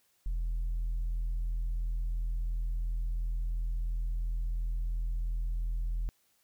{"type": "tone with tanh clipping", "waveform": "sine", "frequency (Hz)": 41.45, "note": "E1", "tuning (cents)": 10, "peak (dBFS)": -30, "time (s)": [0.26, 6.09], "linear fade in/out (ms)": 0, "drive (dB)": 1, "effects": ["white hiss -71 dBFS RMS until 6.43 s"]}